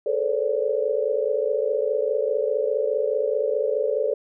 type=tone cluster; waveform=sine; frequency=426.9 / 451.7 / 521 / 576 Hz; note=G#4 / A4 / C5 / D5; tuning=+48 / +45 / -7 / -34 cents; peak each=-26 dBFS; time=0.06-4.14 s; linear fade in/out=5 ms; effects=none